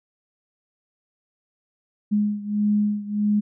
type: beating tone pair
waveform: sine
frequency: 207.7 / 209.3 Hz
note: G#3 / G#3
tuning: 0 / +14 cents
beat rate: 1.6 Hz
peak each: -21 / -24 dBFS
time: 2.11-3.41 s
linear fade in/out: 20 ms
effects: none